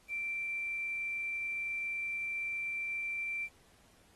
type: tone with quantisation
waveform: sine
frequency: 2349 Hz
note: D7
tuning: in tune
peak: -34 dBFS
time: 0.08-3.49 s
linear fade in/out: 50 ms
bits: 10
effects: pink hiss -65 dBFS RMS until 4.15 s + AAC 32 kbps